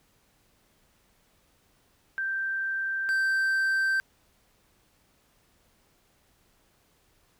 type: tone pair in turn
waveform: sine / triangle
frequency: 1568 / 1560.7 Hz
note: G6 / G6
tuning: 0 / -8 cents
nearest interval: unison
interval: 8 cents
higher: first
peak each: -27 / -21 dBFS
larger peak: second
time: 2.18-3.09 / 3.09-4 s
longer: neither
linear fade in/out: 0 ms
effects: pink hiss -66 dBFS RMS until 7.39 s